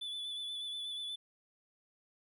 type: tone with vibrato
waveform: triangle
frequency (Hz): 3471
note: A7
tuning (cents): -24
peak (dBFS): -37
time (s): 0.01-1.16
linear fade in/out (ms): 10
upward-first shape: sine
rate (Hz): 8.3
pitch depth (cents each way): 26
effects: none